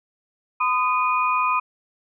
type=tone cluster; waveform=sine; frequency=1014 / 1240 / 2465 Hz; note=B5 / D#6 / D#7; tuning=+45 / -6 / -17 cents; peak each=-21 / -22 / -26 dBFS; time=0.6-1.6 s; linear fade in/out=10 ms; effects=none

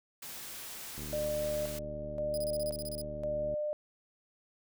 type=noise; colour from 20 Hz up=white; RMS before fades=-44 dBFS; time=0.22-1.79 s; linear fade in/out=5 ms
type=click train; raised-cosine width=3 ms; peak=-32 dBFS; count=193; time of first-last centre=0.98-3.54 s; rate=75 Hz
type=tone with tremolo; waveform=sine; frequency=600 Hz; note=D5; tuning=37 cents sharp; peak=-31 dBFS; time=1.13-3.73 s; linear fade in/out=0 ms; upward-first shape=square; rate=0.95 Hz; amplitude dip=60%
type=tone bursts; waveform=10% pulse; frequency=4978 Hz; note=D#8; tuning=in tune; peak=-33 dBFS; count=11; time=2.34-3.015 s; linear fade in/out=0 ms; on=35 ms; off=29 ms
effects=none

